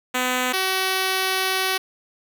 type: tone pair in turn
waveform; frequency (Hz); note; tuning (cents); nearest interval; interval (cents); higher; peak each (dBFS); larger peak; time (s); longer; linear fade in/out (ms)
5% pulse; 252.4 / 378.2; B3 / F#4; +38 / +38; perfect fifth; 700; second; -9; neither; 0.14-0.53 / 0.53-1.78; second; 10
effects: none